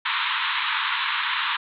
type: band-pass noise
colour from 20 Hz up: pink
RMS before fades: -25 dBFS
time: 0.05-1.57 s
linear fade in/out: 10 ms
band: 920 to 3900 Hz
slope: 96 dB/octave
effects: none